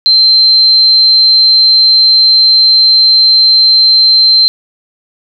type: tone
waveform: sine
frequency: 4120 Hz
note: C8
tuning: 28 cents flat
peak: -3 dBFS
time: 0.06-4.48 s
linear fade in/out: 0 ms
effects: none